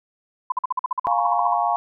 sine tone bursts, 1012 Hz, B5, 42 cents sharp, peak -18 dBFS, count 16, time 0.5-1.541 s, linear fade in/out 5 ms, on 21 ms, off 47 ms
sine chord, Bb minor seventh, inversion second, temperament equal with one note detuned, 703.7 / 830.6 / 932.3 / 1108.7 Hz, F5 / Ab5 / Bb5 / Db6, +13 / 0 / 0 / 0 cents, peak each -22 / -24 / -25 / -25 dBFS, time 1.07-1.76 s, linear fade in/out 0 ms
effects none

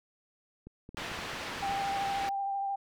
clicks, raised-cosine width 3 ms, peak -33 dBFS, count 12, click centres 0.67 / 0.891 / 0.946 / 0.98 / 1.019 / 1.116 / 1.189 / 1.335 / 1.561 / 1.608 / 1.695 / 1.742 s
white low-pass noise, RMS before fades -39 dBFS, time 0.97-2.29 s, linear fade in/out 0 ms, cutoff 2700 Hz, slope 12 dB/octave
sine tone with vibrato, 791 Hz, G5, 15 cents sharp, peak -30 dBFS, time 1.62-2.76 s, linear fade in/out 10 ms, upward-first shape sine, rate 13 Hz, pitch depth 17 cents each way
effects none

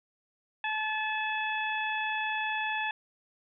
harmonic tone with a mistuned harmonic, 865 Hz, A5, 30 cents flat, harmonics 1 / 2 / 3 / 4, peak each -33 / -33 / -35 / -41 dBFS, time 0.64-2.91 s, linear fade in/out 2 ms, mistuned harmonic 4, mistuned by -25 cents, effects none

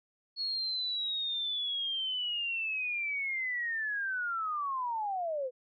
sine linear sweep, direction down, 4358 to 488 Hz, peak -31 dBFS, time 0.36-5.51 s, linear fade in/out 50 ms, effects none

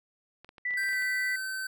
clicks, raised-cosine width 0.3 ms, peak -33 dBFS, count 9, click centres 0.446 / 0.491 / 0.582 / 0.708 / 0.738 / 0.835 / 0.887 / 0.932 / 1.023 s
sine tone, 1975.5 Hz, B6, in tune, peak -28 dBFS, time 0.65-1.36 s, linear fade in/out 5 ms
square tone with pitch glide, 1568 to 1537.5 Hz, G6 to G6, 0 to -34 cents, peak -33 dBFS, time 0.77-1.67 s, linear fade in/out 5 ms, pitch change -34 cents, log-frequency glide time 0.88-0.98 s
effects none

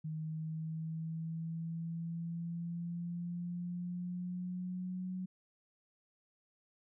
sine exponential sweep, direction up, 156.4 to 185 Hz, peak -37 dBFS, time 0.04-5.26 s, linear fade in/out 10 ms, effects none

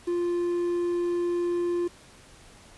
triangle tone with quantisation, 348.9 Hz, F4, 2 cents flat, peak -22 dBFS, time 0.07-1.88 s, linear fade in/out 10 ms, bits 8, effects pink hiss -52 dBFS RMS until 2.77 s + resampled to 24000 Hz

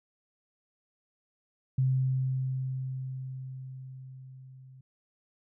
sine tone with level ramp, 130.81 Hz, C3, in tune, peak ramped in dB -22 to -49 dBFS, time 1.78-4.81 s, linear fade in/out 5 ms, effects none

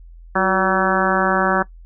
harmonic tone with a mistuned harmonic, 190 Hz, F#3, 46 cents sharp, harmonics 1 / 2 / 3 / 4 / 5 / 6 / 7 / 8 / 9, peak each -23 / -23 / -23 / -23 / -23 / -23 / -23 / -23 / -23 dBFS, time 0.35-1.63 s, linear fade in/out 10 ms, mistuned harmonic 2, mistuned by -62 cents, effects noise-tail reverb RT60 0.1 s tail -19 dB re dry + added 42 Hz sine -38 dBFS peak until 1.85 s

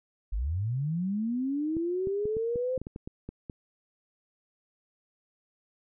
sine linear sweep, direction up, 43.38 to 523.3 Hz, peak -27 dBFS, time 0.32-2.78 s, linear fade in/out 10 ms
clicks, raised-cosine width 3 ms, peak -25 dBFS, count 12, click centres 1.768 / 2.072 / 2.255 / 2.368 / 2.558 / 2.777 / 2.816 / 2.869 / 2.961 / 3.075 / 3.29 / 3.498 s
effects none

